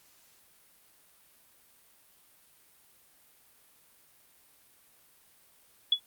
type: tone with exponential decay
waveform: sine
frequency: 3396 Hz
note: G#7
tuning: 38 cents sharp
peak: -17 dBFS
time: 5.92-6 s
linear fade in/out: 5 ms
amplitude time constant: 17 ms
effects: white hiss -62 dBFS RMS until 6.06 s + Opus 48 kbps